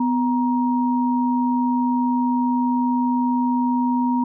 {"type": "tone pair together", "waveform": "sine", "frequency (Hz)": [249.6, 942.4], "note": ["B3", "A#5"], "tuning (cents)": [19, 19], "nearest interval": "octave + major seventh", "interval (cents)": 2300, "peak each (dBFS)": [-18, -23], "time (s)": [0, 4.24], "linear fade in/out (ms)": 5, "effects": []}